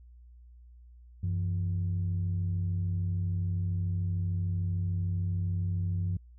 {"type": "tone pair together", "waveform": "sine", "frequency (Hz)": [93.6, 166.74], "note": ["F#2", "E3"], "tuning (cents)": [20, 20], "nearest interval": "minor seventh", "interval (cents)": 1000, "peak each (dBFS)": [-27, -35], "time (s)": [1.23, 6.17], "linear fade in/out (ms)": 5, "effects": ["tanh soft clip ceiling -22 dBFS", "added 60 Hz sine -50 dBFS peak until 6.38 s"]}